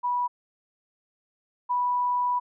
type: tone pair in turn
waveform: sine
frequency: 979 / 983.5 Hz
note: B5 / B5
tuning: -15 / -7 cents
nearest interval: unison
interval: 8 cents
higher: second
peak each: -23 / -22 dBFS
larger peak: second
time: 0.03-0.28 / 1.69-2.4 s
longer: second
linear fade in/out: 20 ms
effects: none